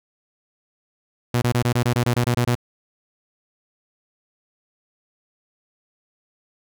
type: tone bursts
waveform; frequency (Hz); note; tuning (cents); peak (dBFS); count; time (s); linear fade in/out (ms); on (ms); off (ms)
sawtooth; 121.2; B2; -32; -13; 12; 1.34-2.552; 5; 79; 24
effects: none

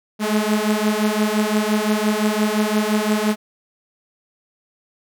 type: beating tone pair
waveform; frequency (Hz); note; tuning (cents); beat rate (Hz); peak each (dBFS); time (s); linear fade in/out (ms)
sawtooth; 210 / 215.8; G#3 / A3; +19 / -33; 5.8; -16; 0.19-3.36; 50
effects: none

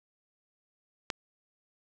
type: click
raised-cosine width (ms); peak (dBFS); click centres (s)
0.2; -13; 1.102
effects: none

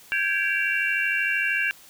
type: tone cluster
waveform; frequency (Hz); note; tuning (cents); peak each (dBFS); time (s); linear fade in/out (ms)
sine; 1571 / 1664 / 2322 / 2747; G6 / G#6 / D7 / F7; +3 / +3 / -20 / -29; -27; 0.12-1.71; 0
effects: white hiss -50 dBFS RMS until 1.89 s

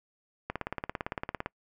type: click train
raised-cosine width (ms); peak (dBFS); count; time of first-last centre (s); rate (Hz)
0.5; -17; 18; 0.5-1.46; 17.7
effects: noise-tail reverb RT60 0.1 s tail -25 dB re dry

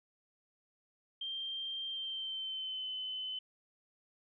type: tone with pitch glide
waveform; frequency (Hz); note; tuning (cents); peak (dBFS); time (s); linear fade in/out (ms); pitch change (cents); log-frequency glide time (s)
sine; 3168 to 3037; G7 to F#7; +18 to +44; -37; 1.21-3.39; 5; -74; 1.87-2.88
effects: none

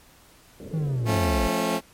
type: low-pass noise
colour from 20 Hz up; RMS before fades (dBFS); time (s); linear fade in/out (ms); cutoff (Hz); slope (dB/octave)
white; -39; 0.6-1.19; 0; 530; 48
type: linear sweep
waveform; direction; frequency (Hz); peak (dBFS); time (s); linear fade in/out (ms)
triangle; down; 164.6 to 49.2; -21; 0.73-1.48; 10
type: chord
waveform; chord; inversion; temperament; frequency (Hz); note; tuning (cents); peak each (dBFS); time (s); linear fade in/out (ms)
15% pulse; F augmented; none; just; 174.61 / 218.3 / 272.8; F3 / A3 / C#4; 0 / -13 / -28; -22 / -20 / -21; 1.05-1.81; 50
effects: pink hiss -54 dBFS RMS until 1.93 s + MP3 64 kbps

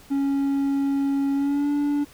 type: tone with pitch glide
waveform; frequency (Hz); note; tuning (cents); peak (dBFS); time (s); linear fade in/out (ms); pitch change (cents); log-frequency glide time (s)
triangle; 277.2 to 289.3; C#4 to D4; 0 to -26; -18; 0.1-2.05; 20; +74; 1.34-1.69
effects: pink hiss -50 dBFS RMS until 2.13 s

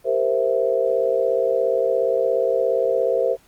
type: chord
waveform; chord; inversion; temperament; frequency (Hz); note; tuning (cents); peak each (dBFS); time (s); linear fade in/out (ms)
sine; C dominant seventh; second; equal; 392 / 466.2 / 523.3 / 659.3; G4 / Bb4 / C5 / E5; 0 / 0 / 0 / 0; -26 / -22 / -20 / -25; 0.04-3.37; 50
effects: pink hiss -56 dBFS RMS until 3.47 s + Opus 24 kbps

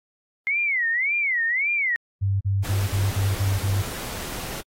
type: tone with vibrato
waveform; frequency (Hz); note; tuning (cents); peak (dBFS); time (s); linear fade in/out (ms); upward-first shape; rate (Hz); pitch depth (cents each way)
sine; 2093; C7; 0; -20; 0.47-1.96; 0; sine; 1.8; 240
type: tone bursts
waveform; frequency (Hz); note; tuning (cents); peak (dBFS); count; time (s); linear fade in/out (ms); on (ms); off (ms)
sine; 98.3; G2; +5; -19; 7; 2.21-3.826; 20; 200; 36
type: noise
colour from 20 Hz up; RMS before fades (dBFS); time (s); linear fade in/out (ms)
pink; -33; 2.63-4.62; 20
effects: AAC 48 kbps

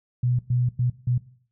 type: tone bursts at uneven times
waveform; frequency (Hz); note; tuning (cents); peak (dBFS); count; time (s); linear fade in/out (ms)
sine; 123.47; B2; 0; -19; 4; 0.23-0.39 / 0.5-0.69 / 0.79-0.9 / 1.07-1.18; 5
effects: noise-tail reverb RT60 0.5 s tail -17 dB re dry

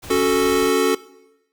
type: noise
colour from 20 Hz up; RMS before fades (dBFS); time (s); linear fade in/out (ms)
pink; -36; 0.02-0.71; 20
type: chord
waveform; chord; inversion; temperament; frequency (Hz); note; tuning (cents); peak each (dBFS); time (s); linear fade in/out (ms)
square; F# minor; second; equal; 277.2 / 370 / 440; C#4 / F#4 / A4; 0 / 0 / 0; -23 / -20 / -19; 0.1-0.95; 5
effects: noise-tail reverb RT60 0.9 s tail -19 dB re dry

